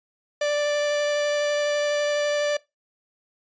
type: tone with vibrato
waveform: 45% pulse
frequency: 587.3 Hz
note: D5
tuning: in tune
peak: -21 dBFS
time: 0.41-2.57 s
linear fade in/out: 5 ms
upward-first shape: triangle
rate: 12 Hz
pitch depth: 9 cents each way
effects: noise-tail reverb RT60 0.2 s tail -21 dB re dry + resampled to 16000 Hz